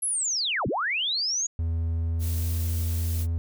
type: linear two-way sweep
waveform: sine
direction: down then up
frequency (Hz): 11290 to 73.42 to 6830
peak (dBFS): -24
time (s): 0.02-1.47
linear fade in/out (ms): 10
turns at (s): 0.67
type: tone with pitch glide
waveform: triangle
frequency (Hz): 82.4 to 83.31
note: E2 to E2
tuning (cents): 0 to +19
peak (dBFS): -22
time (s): 1.59-3.38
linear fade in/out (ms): 0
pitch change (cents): +19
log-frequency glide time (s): 2.01-2.58
type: noise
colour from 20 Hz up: blue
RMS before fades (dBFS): -38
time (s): 2.19-3.27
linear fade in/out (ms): 50
effects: none